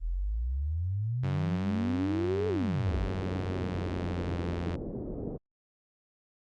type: exponential two-way sweep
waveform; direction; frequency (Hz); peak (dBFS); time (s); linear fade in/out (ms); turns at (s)
sine; up then down; 38.99 to 440 to 38.99; -28; 0-3.1; 50; 2.48
type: tone with pitch glide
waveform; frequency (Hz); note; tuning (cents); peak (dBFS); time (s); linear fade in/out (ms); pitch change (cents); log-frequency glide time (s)
sawtooth; 94.2 to 86.38; F#2 to F2; +32 to -18; -28; 1.23-4.76; 10; -150; 3.14-4.49
type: low-pass noise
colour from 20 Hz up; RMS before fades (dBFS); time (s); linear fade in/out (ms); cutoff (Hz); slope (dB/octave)
white; -37; 2.86-5.38; 20; 440; 24
effects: low-pass 4000 Hz 12 dB/octave + Opus 32 kbps